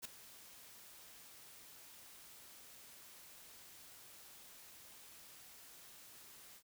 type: noise with ADSR envelope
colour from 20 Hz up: white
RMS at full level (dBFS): -42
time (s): 0.02-6.63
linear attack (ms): 31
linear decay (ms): 4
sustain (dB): -16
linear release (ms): 70
effects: none